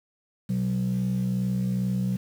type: tone pair together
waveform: sine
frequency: 125.3 / 187.74 Hz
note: B2 / F#3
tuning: +25 / +25 cents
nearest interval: perfect fifth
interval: 700 cents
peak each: -26 / -23 dBFS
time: 0.49-2.17 s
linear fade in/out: 10 ms
effects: tanh soft clip ceiling -20 dBFS + 8-bit